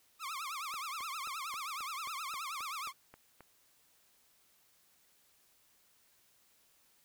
sawtooth tone with vibrato, 1188 Hz, D6, 20 cents sharp, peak -35 dBFS, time 0.19-2.93 s, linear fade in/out 50 ms, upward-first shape triangle, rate 9.5 Hz, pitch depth 250 cents each way
click train, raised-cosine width 0.5 ms, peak -37 dBFS, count 11, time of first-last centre 0.74-3.407 s, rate 3.75 Hz
effects white hiss -69 dBFS RMS until 7.04 s

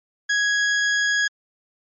40% pulse tone, 1661.2 Hz, G#6, in tune, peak -17 dBFS, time 0.29-1.28 s, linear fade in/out 10 ms, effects low-pass 12000 Hz 12 dB/octave + MP3 32 kbps

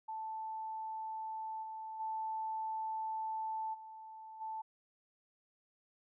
sine tone with level steps, 880 Hz, A5, in tune, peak -39 / -42 / -36 / -48 / -39 dBFS, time 0.08-4.62 s, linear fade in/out 10 ms, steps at 1.62 / 1.99 / 3.73 / 4.4 s, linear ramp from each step 20 ms, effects none

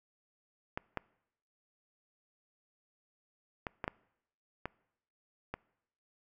clicks, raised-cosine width 0.5 ms, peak -20 / -19 / -21 / -20 / -18 / -21 / -22 dBFS, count 7, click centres 0.775 / 0.973 / 3.668 / 3.842 / 3.879 / 4.656 / 5.54 s, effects noise-tail reverb RT60 0.8 s tail -24 dB re dry

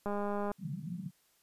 click train, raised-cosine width 1 ms, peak -23 dBFS, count 94, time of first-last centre 0.06-0.516 s, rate 204 Hz
white band-pass noise, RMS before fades -40 dBFS, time 0.58-1.11 s, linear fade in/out 50 ms, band 140 to 190 Hz, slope 48 dB/octave
effects white hiss -70 dBFS RMS until 1.42 s + resampled to 32000 Hz

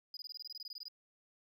sine tone bursts, 4946 Hz, D#8, 11 cents flat, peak -40 dBFS, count 15, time 0.14-0.883 s, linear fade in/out 2 ms, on 29 ms, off 22 ms, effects tanh soft clip ceiling -42 dBFS

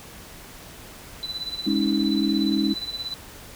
sine tone with tremolo, 3991 Hz, B7, 17 cents sharp, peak -26 dBFS, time 1.23-3.14 s, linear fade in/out 0 ms, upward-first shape sine, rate 17 Hz, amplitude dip 75%
sine chord, Ab suspended fourth, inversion none, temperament equal with one note detuned, 207.7 / 277.2 / 318 Hz, Ab3 / Db4 / Eb4, 0 / 0 / +38 cents, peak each -24 dBFS, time 1.66-2.74 s, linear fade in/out 10 ms
effects pink hiss -43 dBFS RMS until 3.55 s

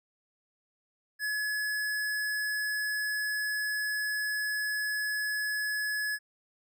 square tone, 1700 Hz, G#6, 40 cents sharp, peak -30 dBFS, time 1.19-6.19 s, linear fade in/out 50 ms, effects none

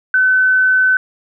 sine tone, 1516 Hz, F#6, 42 cents sharp, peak -9 dBFS, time 0.14-0.97 s, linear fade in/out 2 ms, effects none

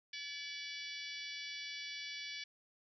harmonic tone with a mistuned harmonic, 573 Hz, D5, 43 cents flat, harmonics 3 / 4 / 5 / 6 / 7 / 8 / 9 / 10, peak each -53 / -47 / -52 / -49 / -54 / -50 / -54 / -57 dBFS, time 0.13-2.44 s, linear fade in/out 5 ms, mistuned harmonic 5, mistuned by +45 cents, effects none

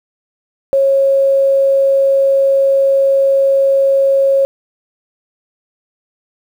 sine tone, 546 Hz, C#5, 26 cents flat, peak -8 dBFS, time 0.73-4.45 s, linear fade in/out 0 ms, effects 7-bit

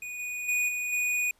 square tone with level steps, 2469 Hz, D#7, 14 cents flat, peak -36 / -33 / -25 / -30 / -26 dBFS, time 0.02-1.31 s, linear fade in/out 2 ms, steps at 0.19 / 0.48 / 0.68 / 0.92 s, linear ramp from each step 10 ms, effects pink hiss -66 dBFS RMS until 1.39 s + resampled to 32000 Hz

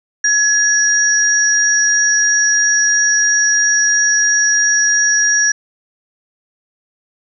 sine tone pair together, 1695 / 5701 Hz, G#6 / F8, +35 / +35 cents, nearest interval octave + major sixth, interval 2100 cents, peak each -13 dBFS, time 0.24-5.52 s, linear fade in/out 5 ms, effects none

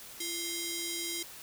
10% pulse ring-modulated tone, 1760 Hz, A6, in tune, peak -22 dBFS, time 0.2-1.23 s, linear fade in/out 5 ms, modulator 1420 Hz, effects white hiss -48 dBFS RMS until 1.42 s

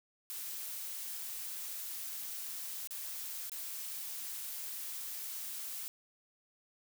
blue noise with dropouts, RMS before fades -42 dBFS, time 0.3-5.88 s, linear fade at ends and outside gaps 0 ms, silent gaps 2.873-2.908 / 3.496-3.518 s, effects none

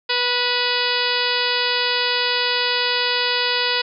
harmonic tone with a mistuned harmonic, 490 Hz, B4, 14 cents flat, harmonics 1 / 2 / 3 / 4 / 5 / 6 / 7 / 8 / 9 / 10, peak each -27 / -27 / -27 / -27 / -27 / -27 / -27 / -27 / -27 / -27 dBFS, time 0.09-3.82 s, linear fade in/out 10 ms, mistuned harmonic 5, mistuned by +43 cents, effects none

